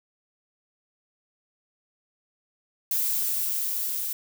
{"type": "noise with level ramp", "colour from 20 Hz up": "violet", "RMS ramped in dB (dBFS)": [-25, -30], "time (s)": [2.91, 4.13], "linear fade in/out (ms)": 2, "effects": []}